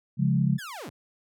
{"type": "chord", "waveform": "sine", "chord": "Db major", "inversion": "none", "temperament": "equal", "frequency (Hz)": [138.59, 174.61, 207.7], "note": ["Db3", "F3", "Ab3"], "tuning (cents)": [0, 0, 0], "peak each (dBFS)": [-23, -25, -27], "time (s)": [0.17, 0.59], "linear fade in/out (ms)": 50}
{"type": "linear sweep", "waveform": "sawtooth", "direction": "down", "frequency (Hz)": [1771, 69.3], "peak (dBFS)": -33, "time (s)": [0.58, 0.9], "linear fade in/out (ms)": 10}
{"effects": []}